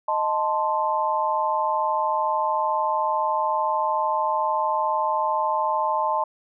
sine chord, A diminished, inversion second, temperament equal, 622.3 / 880 / 1046.5 Hz, Eb5 / A5 / C6, 0 / 0 / 0 cents, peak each -27 / -23 / -25 dBFS, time 0.08-6.24 s, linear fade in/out 5 ms, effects none

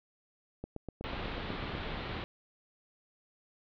click train, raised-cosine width 2 ms, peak -26 dBFS, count 11, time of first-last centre 0.64-1.875 s, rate 8.1 Hz
pink low-pass noise, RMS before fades -39 dBFS, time 1.04-2.24 s, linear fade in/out 0 ms, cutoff 4000 Hz, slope 48 dB/octave
effects none

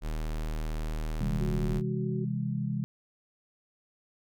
square tone, 38.89 Hz, D#1, in tune, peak -31 dBFS, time 0.01-1.82 s, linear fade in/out 50 ms
sine chord, C augmented, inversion none, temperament just, 130.81 / 163.52 / 204.4 Hz, C3 / E3 / G#3, 0 / -14 / -27 cents, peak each -32 / -34 / -33 dBFS, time 1.21-2.84 s, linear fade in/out 0 ms
sine tone with pitch glide, 367.8 to 372.5 Hz, F#4 to F#4, -10 to +12 cents, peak -36 dBFS, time 1.4-2.25 s, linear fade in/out 10 ms, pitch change +22 cents, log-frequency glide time 1.66-1.81 s
effects none

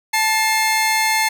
sawtooth tone pair together, 879 / 2130 Hz, A5 / C7, -2 / +30 cents, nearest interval octave + minor third, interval 1532 cents, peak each -14 / -15 dBFS, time 0.13-1.29 s, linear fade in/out 10 ms, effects none

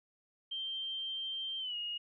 sine tone with pitch glide, 3147 to 2869 Hz, G7 to F7, +6 to +46 cents, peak -36 dBFS, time 0.51-1.98 s, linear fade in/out 10 ms, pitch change -160 cents, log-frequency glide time 1.59-1.76 s, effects none

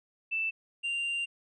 sine / triangle tone pair in turn, 2651 / 2781 Hz, E7 / F7, +9 / -8 cents, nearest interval minor second, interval 83 cents, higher second, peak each -28 dBFS, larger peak neither, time 0.31-0.51 / 0.83-1.26 s, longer second, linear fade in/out 20 ms, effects resampled to 24000 Hz

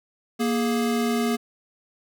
square tone pair together, 235.2 / 417.5 Hz, A#3 / G#4, +16 / +9 cents, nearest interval minor seventh, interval 993 cents, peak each -23 / -28 dBFS, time 0.39-1.37 s, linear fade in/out 20 ms, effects none

